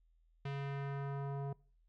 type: tone with low-pass filter sweep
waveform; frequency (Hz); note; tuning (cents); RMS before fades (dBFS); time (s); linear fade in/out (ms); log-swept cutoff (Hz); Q
square; 139.5; C#3; +11; -40; 0.45-1.53; 5; 3100 to 770; 1.3
effects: noise-tail reverb RT60 0.5 s tail -24 dB re dry + added 41 Hz sine -67 dBFS peak until 1.88 s